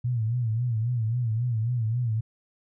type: tone with vibrato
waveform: sine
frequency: 116.54 Hz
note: A#2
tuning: in tune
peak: -23 dBFS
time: 0.04-2.21 s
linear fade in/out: 10 ms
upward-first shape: sine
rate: 3.7 Hz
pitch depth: 120 cents each way
effects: none

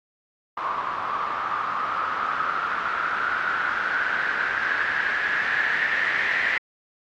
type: noise with low-pass filter sweep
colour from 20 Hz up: blue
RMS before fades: -25 dBFS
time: 0.57-6.58 s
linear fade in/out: 5 ms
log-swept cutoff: 1100 to 1900 Hz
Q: 7.3
effects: low-pass 4000 Hz 12 dB/octave + AAC 64 kbps

